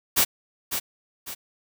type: noise with echo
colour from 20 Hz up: white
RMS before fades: -19 dBFS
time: 0.16-0.25 s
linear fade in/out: 20 ms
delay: 550 ms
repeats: 2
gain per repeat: -8 dB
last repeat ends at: 1.35 s
effects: none